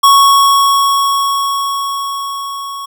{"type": "tone with level ramp", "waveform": "square", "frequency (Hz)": 1108.7, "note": "C#6", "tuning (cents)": 0, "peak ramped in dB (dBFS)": [-4, -23], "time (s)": [0.03, 2.86], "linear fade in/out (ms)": 10, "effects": []}